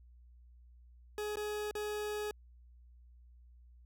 40% pulse tone with dropouts, 420 Hz, G#4, 19 cents sharp, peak -35 dBFS, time 1.18-2.31 s, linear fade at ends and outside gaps 1 ms, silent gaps 1.357-1.37 / 1.711-1.752 s, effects added 60 Hz sine -56 dBFS peak until 3.85 s

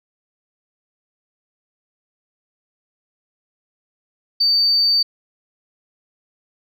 sine tone, 4596 Hz, D8, 38 cents flat, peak -12 dBFS, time 4.4-5.03 s, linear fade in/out 10 ms, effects tanh soft clip ceiling -8 dBFS

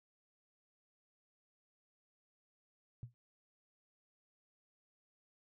sine tone with exponential decay, 120 Hz, B2, 49 cents flat, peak -39 dBFS, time 3.03-3.14 s, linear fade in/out 0 ms, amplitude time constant 23 ms, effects none

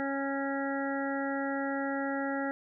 harmonic tone, 275.4 Hz, C#4, 11 cents flat, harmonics 1 / 2 / 3 / 5 / 6 / 7, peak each -33 / -36 / -38 / -40 / -41 / -41 dBFS, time 0-2.51 s, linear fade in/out 0 ms, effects none

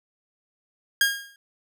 sawtooth tone with exponential decay, 1624 Hz, G#6, 39 cents flat, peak -11 dBFS, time 1.01-1.36 s, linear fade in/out 2 ms, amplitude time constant 75 ms, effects none

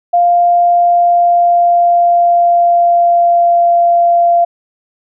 sine tone with pitch glide, 698.5 to 690.1 Hz, F5 to F5, 0 to -21 cents, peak -6 dBFS, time 0.13-4.45 s, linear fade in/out 10 ms, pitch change -21 cents, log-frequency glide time 0.52-3.73 s, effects none

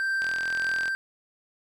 triangle tone with tremolo, 1568 Hz, G6, in tune, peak -22 dBFS, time 0-0.95 s, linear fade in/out 0 ms, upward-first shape triangle, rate 1.8 Hz, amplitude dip 25%
click train, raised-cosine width 0.2 ms, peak -19 dBFS, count 29, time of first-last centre 0.22-0.88 s, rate 42.4 Hz
effects none

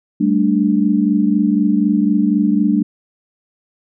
sine chord, G suspended second, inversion none, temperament equal, 196 / 220 / 293.7 Hz, G3 / A3 / D4, 0 / 0 / 0 cents, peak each -16 dBFS, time 0.2-2.83 s, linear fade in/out 10 ms, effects none

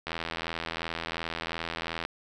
click train, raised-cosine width 0.3 ms, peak -16 dBFS, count 165, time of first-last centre 0.07-2.051 s, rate 82.8 Hz, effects none

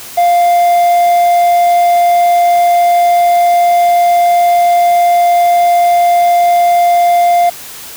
triangle tone with quantisation, 698.5 Hz, F5, in tune, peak -4 dBFS, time 0.17-7.5 s, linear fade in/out 10 ms, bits 5, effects white hiss -29 dBFS RMS until 7.96 s

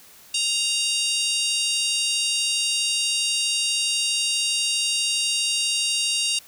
harmonic tone, 932.3 Hz, A#5, in tune, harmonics 3 / 4 / 5 / 6 / 7 / 8 / 9 / 10, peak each -25 / -28 / -28 / -32 / -33 / -34 / -33 / -30 dBFS, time 0.34-6.39 s, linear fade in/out 5 ms, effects white hiss -49 dBFS RMS until 6.47 s

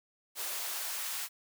white noise with high-pass filter sweep, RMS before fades -37 dBFS, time 0.35-1.29 s, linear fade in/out 50 ms, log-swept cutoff 440 to 1100 Hz, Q 0.94, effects none

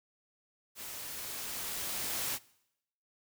white noise with level ramp, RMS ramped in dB -44 to -34 dBFS, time 0.75-2.39 s, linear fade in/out 50 ms, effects noise-tail reverb RT60 0.8 s tail -22 dB re dry

